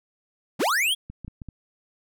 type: linear sweep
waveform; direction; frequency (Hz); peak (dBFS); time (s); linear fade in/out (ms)
square; up; 117.8 to 3403; -21; 0.59-0.95; 20
type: clicks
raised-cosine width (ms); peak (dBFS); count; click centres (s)
5; -25; 5; 1.1 / 1.247 / 1.28 / 1.418 / 1.487
effects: none